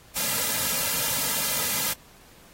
white noise with comb filter, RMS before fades -26 dBFS, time 0.15-1.94 s, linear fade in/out 20 ms, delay 2.7 ms, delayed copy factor -0.75, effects pink hiss -53 dBFS RMS until 2.53 s + AAC 48 kbps

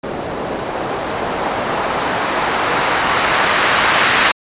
blue noise with low-pass filter sweep, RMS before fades -17 dBFS, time 0.03-4.32 s, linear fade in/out 10 ms, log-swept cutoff 490 to 1800 Hz, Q 0.88, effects resampled to 8000 Hz

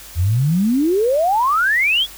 sine exponential sweep, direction up, 79.2 to 3484 Hz, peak -13 dBFS, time 0.15-2.07 s, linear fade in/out 50 ms, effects added 50 Hz sine -45 dBFS peak until 2.17 s + white hiss -38 dBFS RMS until 2.17 s

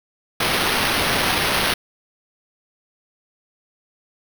violet noise with sample-and-hold, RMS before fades -20 dBFS, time 0.4-1.74 s, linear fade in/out 5 ms, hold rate 7350 Hz, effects none

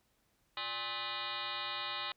sine tone with frequency modulation, 2451 Hz, D#7, 27 cents flat, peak -36 dBFS, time 0.57-2.12 s, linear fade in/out 2 ms, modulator 233 Hz, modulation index 7.1, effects pink hiss -75 dBFS RMS until 2.16 s

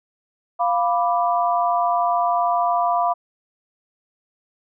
sine chord, B diminished, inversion second, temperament equal, 698.5 / 987.8 / 1174.7 Hz, F5 / B5 / D6, 0 / 0 / 0 cents, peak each -19 / -22 / -24 dBFS, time 0.59-3.14 s, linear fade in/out 20 ms, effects none

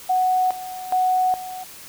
sine tone with tremolo, 740 Hz, F#5, in tune, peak -16 dBFS, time 0.09-1.64 s, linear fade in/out 10 ms, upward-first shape square, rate 1.2 Hz, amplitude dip 80%, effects white hiss -41 dBFS RMS until 1.88 s

